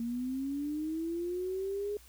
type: linear sweep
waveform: sine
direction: up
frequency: 230 to 417.2 Hz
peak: -32 dBFS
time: 0-1.97 s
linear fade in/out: 2 ms
effects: added 60 Hz sine -57 dBFS peak until 2.08 s + white hiss -59 dBFS RMS until 2.08 s